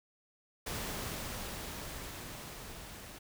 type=noise with level ramp; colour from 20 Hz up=pink; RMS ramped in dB=-38 to -49 dBFS; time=0.66-3.19 s; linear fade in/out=10 ms; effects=none